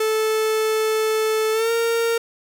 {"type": "tone with pitch glide", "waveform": "45% pulse", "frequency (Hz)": [436.9, 461.5], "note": ["A4", "A#4"], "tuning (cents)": [-12, -17], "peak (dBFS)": -18, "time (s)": [0, 2.18], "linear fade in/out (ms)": 5, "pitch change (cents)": 95, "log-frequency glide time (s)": [1.52, 1.71], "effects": []}